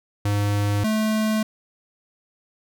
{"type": "tone pair in turn", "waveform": "square", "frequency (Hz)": [102.4, 217], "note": ["G#2", "A3"], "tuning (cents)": [-24, -24], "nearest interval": "octave + minor second", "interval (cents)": 1300, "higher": "second", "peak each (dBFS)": -20, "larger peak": "neither", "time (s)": [[0.25, 0.84], [0.84, 1.43]], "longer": "neither", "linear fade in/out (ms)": 5, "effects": []}